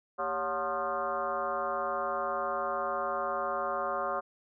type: tone with frequency modulation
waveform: sine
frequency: 893 Hz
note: A5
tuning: 25 cents sharp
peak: -29 dBFS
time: 0.18-4.21 s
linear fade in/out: 20 ms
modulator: 166 Hz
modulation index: 2.7
effects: none